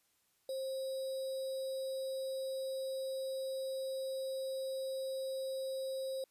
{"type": "tone with sample-and-hold", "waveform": "sine", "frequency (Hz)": 530, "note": "C5", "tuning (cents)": 22, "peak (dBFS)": -36, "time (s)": [0.49, 6.24], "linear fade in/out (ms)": 2, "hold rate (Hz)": 4410, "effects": ["white hiss -75 dBFS RMS until 6.3 s", "resampled to 32000 Hz"]}